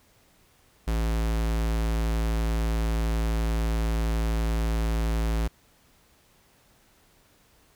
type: tone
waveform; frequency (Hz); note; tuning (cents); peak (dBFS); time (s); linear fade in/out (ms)
square; 55.5; A1; +16; -24; 0.87-5.48; 10
effects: pink hiss -61 dBFS RMS until 7.75 s